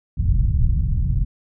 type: low-pass noise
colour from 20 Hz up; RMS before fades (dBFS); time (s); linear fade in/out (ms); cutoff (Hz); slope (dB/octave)
pink; -18; 0.17-1.25; 10; 130; 24
effects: none